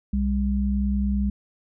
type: tone pair together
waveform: sine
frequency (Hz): 63.6 / 201.5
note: C2 / G3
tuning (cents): -48 / +48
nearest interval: octave + minor sixth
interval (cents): 1996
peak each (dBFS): -23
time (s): 0.13-1.3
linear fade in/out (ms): 5
effects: none